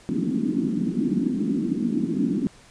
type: band-pass noise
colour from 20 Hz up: pink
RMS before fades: -24 dBFS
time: 0.09-2.47 s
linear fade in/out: 0 ms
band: 180 to 320 Hz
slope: 48 dB/octave
effects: pink hiss -51 dBFS RMS until 2.7 s + resampled to 22050 Hz